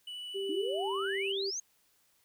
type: tone with vibrato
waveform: triangle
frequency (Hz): 2960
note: F#7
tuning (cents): 0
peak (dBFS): -38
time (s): 0.07-1.32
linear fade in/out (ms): 5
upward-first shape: triangle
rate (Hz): 13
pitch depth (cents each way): 9
type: tone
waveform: sine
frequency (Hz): 392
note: G4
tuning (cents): 0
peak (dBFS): -33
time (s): 0.34-1.51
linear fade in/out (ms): 20
type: exponential sweep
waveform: sine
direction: up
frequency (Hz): 293.7 to 6645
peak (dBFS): -34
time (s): 0.49-1.6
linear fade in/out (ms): 5
effects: white hiss -70 dBFS RMS until 2.24 s